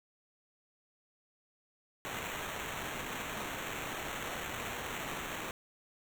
white noise with sample-and-hold, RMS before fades -40 dBFS, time 2.05-5.51 s, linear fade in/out 0 ms, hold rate 4900 Hz, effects none

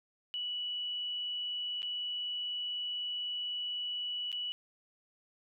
sine tone with dropouts, 2948 Hz, F#7, 7 cents flat, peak -34 dBFS, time 0.34-4.52 s, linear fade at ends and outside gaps 0 ms, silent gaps 1.82-1.829 / 4.317-4.327 s, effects none

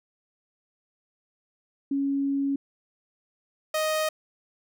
sine / sawtooth tone pair in turn, 277.4 / 623.5 Hz, C#4 / D#5, +1 / +3 cents, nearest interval octave + major second, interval 1402 cents, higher second, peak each -23 / -20 dBFS, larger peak second, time 1.91-2.56 / 3.74-4.09 s, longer first, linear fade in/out 5 ms, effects none

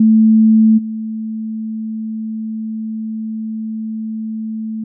sine tone with level steps, 220 Hz, A3, in tune, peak -6 / -20 dBFS, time 0-4.84 s, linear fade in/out 5 ms, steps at 0.77 s, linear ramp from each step 20 ms, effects none

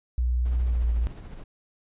sine tone with pitch glide, 61 to 58.01 Hz, B1 to A#1, -21 to -8 cents, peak -21 dBFS, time 0.18-1.07 s, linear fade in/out 0 ms, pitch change -87 cents, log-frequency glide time 0.63-0.89 s
brown noise with tremolo, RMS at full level -37 dBFS, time 0.45-1.44 s, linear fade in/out 5 ms, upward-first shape sine, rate 14 Hz, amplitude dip 45%
effects resampled to 8000 Hz

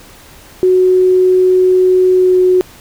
sine tone with pitch glide, 369.2 to 366.9 Hz, F#4 to F#4, -4 to -15 cents, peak -6 dBFS, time 0.63-2.61 s, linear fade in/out 0 ms, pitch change -11 cents, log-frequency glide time 2.13-2.38 s, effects pink hiss -39 dBFS RMS until 2.8 s

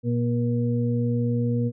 harmonic tone, 119.5 Hz, A#2, 43 cents sharp, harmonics 1 / 2 / 4, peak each -23 / -25 / -30 dBFS, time 0.03-1.72 s, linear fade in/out 50 ms, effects none

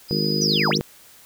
triangle tone, 4958 Hz, D#8, 7 cents flat, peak -23 dBFS, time 0.08-0.73 s, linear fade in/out 50 ms
harmonic tone, 51.4 Hz, G#1, 17 cents flat, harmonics 3 / 4 / 5 / 6 / 7 / 8 / 9, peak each -26 / -26 / -31 / -32 / -28 / -34 / -30 dBFS, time 0.11-0.81 s, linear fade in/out 0 ms
sine linear two-way sweep, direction down then up, 6272 to 530 to 6272 Hz, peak -20 dBFS, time 0.41-0.78 s, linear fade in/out 10 ms, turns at 0.7 s
effects white hiss -49 dBFS RMS until 1.25 s

